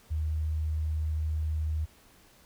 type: tone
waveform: sine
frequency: 77.78 Hz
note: D#2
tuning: in tune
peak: -27 dBFS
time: 0.1-1.86 s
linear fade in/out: 20 ms
effects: pink hiss -59 dBFS RMS until 2.45 s